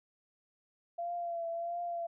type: tone with vibrato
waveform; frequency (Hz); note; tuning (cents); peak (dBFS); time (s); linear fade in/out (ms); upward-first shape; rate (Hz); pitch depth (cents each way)
sine; 683; F5; -39; -34; 0.98-2.07; 10; triangle; 1.5; 40
effects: none